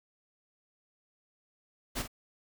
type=noise with echo; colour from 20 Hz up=pink; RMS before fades=-34 dBFS; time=1.95-2.03 s; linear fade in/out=20 ms; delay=48 ms; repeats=1; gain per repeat=-9 dB; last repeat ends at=2.078 s; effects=none